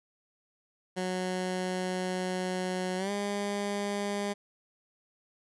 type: tone with pitch glide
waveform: 15% pulse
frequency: 183.9 to 202.9 Hz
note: F#3 to G#3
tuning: -10 to -40 cents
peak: -24 dBFS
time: 0.96-4.34 s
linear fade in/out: 20 ms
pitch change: +170 cents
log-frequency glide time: 2.97-3.11 s
effects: resampled to 24000 Hz